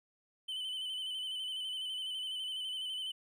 triangle tone with vibrato, 3038 Hz, F#7, 45 cents sharp, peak -35 dBFS, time 0.48-3.12 s, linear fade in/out 10 ms, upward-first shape square, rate 12 Hz, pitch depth 31 cents each way, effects none

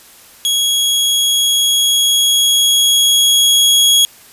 sawtooth tone with level ramp, 3322 Hz, G#7, in tune, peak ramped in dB -9 to -4 dBFS, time 0.45-4.05 s, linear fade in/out 0 ms, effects white hiss -42 dBFS RMS until 4.32 s + resampled to 32000 Hz

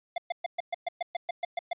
square tone bursts, 698.5 Hz, F5, in tune, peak -28 dBFS, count 12, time 0.16-1.732 s, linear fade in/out 5 ms, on 21 ms, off 120 ms, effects resampled to 8000 Hz

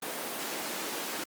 pink high-pass noise, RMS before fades -36 dBFS, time 0.02-1.24 s, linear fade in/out 5 ms, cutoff 240 Hz, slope 24 dB/octave, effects Opus 32 kbps

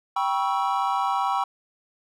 triangle chord, C# half-diminished seventh, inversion second, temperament equal with one note detuned, 784 / 970.8 / 1108.7 / 1318.5 Hz, G5 / B5 / C#6 / E6, 0 / -30 / 0 / 0 cents, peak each -24 / -25 / -26 / -28 dBFS, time 0.16-1.44 s, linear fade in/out 5 ms, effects none

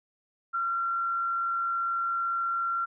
sine tone with frequency modulation, 1369 Hz, F6, 35 cents flat, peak -26 dBFS, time 0.53-2.86 s, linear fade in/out 20 ms, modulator 95.6 Hz, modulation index 0.29, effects none

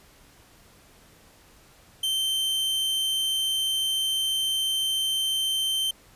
45% pulse tone, 3113 Hz, G7, 13 cents flat, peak -23 dBFS, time 2.03-5.91 s, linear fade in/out 5 ms, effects pink hiss -55 dBFS RMS until 6.15 s + resampled to 32000 Hz

